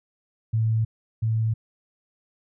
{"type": "tone pair in turn", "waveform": "sine", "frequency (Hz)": [111.5, 111.5], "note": ["A2", "A2"], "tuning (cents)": [23, 23], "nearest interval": "unison", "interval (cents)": 0, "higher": "neither", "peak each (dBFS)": [-19, -20], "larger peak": "first", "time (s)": [[0.53, 0.85], [1.22, 1.54]], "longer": "neither", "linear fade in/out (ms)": 10, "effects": []}